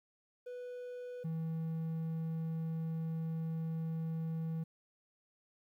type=tone pair in turn; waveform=triangle; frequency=493.9 / 162.08 Hz; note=B4 / E3; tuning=0 / -29 cents; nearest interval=octave + perfect fifth; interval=1929 cents; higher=first; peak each=-40 / -33 dBFS; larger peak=second; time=0.46-1.24 / 1.24-4.64 s; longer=second; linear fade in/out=10 ms; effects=12-bit